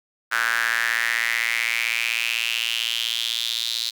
sawtooth tone with high-pass filter sweep, 115.8 Hz, A#2, 11 cents flat, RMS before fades -24 dBFS, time 0.31-3.91 s, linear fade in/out 20 ms, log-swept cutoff 1500 to 4000 Hz, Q 5.5, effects none

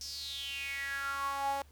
sawtooth tone with high-pass filter sweep, 277.2 Hz, C#4, in tune, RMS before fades -37 dBFS, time 0.01-1.62 s, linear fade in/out 2 ms, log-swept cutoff 5500 to 690 Hz, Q 7.6, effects added 72 Hz sine -56 dBFS peak until 1.71 s + pink hiss -65 dBFS RMS until 1.71 s

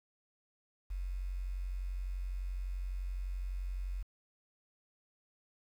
sine tone with quantisation, 45.87 Hz, F#1, 14 cents flat, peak -35 dBFS, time 0.9-4.03 s, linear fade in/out 10 ms, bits 10, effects none

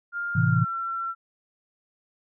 sine tone with pitch glide, 1403 to 1353.6 Hz, F6 to E6, +8 to +45 cents, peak -27 dBFS, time 0.12-1.15 s, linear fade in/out 50 ms, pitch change -63 cents, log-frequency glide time 0.49-0.65 s
sine chord, A minor, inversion none, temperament just, 110 / 132 / 165 Hz, A2 / C3 / E3, 0 / +16 / +2 cents, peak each -23 dBFS, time 0.35-0.65 s, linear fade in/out 10 ms
effects none

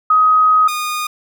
sine / sawtooth tone pair in turn, 1259 / 1226.7 Hz, D#6 / D#6, +20 / -25 cents, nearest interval unison, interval 45 cents, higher first, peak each -8 / -15 dBFS, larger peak first, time 0.1-0.68 / 0.68-1.07 s, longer first, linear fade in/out 5 ms, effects none

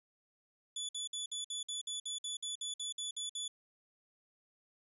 25% pulse tone bursts, 3453 Hz, A7, 33 cents flat, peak -34 dBFS, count 15, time 0.76-3.48 s, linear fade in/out 5 ms, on 130 ms, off 55 ms, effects resampled to 32000 Hz

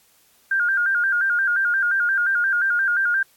sine tone with vibrato, 1501 Hz, F#6, 24 cents sharp, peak -17 dBFS, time 0.51-3.23 s, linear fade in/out 5 ms, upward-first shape square, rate 5.7 Hz, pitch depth 86 cents each way, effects white hiss -58 dBFS RMS until 3.36 s + AAC 64 kbps

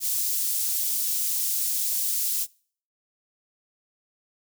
white high-pass noise, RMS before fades -26 dBFS, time 0-2.47 s, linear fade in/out 50 ms, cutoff 6100 Hz, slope 12 dB/octave, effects noise-tail reverb RT60 0.5 s tail -25 dB re dry

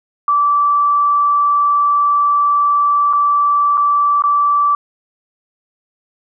sine tone with dropouts, 1161 Hz, D6, 20 cents flat, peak -10 dBFS, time 0.28-4.75 s, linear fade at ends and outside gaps 2 ms, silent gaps 3.129-3.133 / 3.773-3.777 / 4.222-4.238 s, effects none

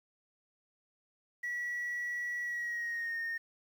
sine tone with pitch glide, 1936 to 1840.1 Hz, B6 to A#6, -35 to -23 cents, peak -32 dBFS, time 1.43-3.38 s, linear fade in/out 10 ms, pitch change -88 cents, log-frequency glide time 2.43-3.18 s, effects tanh soft clip ceiling -32 dBFS + 10-bit

